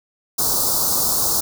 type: band-stop noise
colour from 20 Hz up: white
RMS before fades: -19 dBFS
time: 0.38-1.41 s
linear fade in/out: 10 ms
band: 1300 to 4200 Hz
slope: 48 dB/octave
effects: none